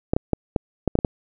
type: clicks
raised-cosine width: 2 ms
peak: -5 dBFS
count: 8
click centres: 0.135 / 0.165 / 0.333 / 0.562 / 0.877 / 0.954 / 0.989 / 1.048 s
effects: none